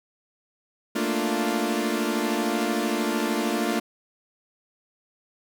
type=chord; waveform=sawtooth; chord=Bb major seventh; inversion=third; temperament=equal; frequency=220 / 233.1 / 293.7 / 349.2 Hz; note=A3 / Bb3 / D4 / F4; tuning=0 / 0 / 0 / 0 cents; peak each=-25 dBFS; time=0.95-3.8 s; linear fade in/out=10 ms; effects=none